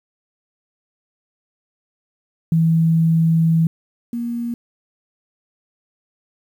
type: tone pair in turn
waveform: sine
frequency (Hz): 163.4 / 236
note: E3 / A#3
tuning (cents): -15 / +22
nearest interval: tritone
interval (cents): 637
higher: second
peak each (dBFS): -12 / -21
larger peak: first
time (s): 2.52-3.67 / 4.13-4.54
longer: first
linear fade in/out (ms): 2
effects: 8-bit